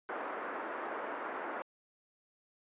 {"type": "band-pass noise", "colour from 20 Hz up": "white", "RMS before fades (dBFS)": -40, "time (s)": [0.09, 1.62], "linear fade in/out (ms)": 0, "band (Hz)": [290, 1500], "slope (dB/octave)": 24, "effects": ["resampled to 8000 Hz"]}